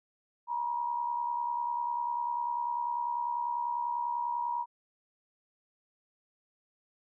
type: tone with amplitude modulation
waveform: sine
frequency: 956 Hz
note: A#5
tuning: 43 cents sharp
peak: -27 dBFS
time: 0.47-4.66 s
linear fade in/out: 50 ms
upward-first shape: sine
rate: 70.1 Hz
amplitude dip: 60%
effects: none